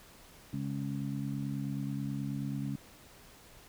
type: harmonic tone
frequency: 69.3 Hz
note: C#2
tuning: in tune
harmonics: 2 / 3 / 4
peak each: -36 / -38 / -39 dBFS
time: 0.53-2.76 s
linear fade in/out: 5 ms
effects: pink hiss -56 dBFS RMS until 3.68 s